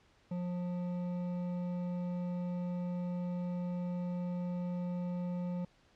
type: tone with hard clipping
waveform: triangle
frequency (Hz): 177.6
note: F3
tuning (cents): +29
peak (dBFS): -36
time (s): 0.31-5.65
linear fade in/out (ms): 5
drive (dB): 13
effects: pink hiss -67 dBFS RMS until 5.95 s + low-pass 5000 Hz 12 dB/octave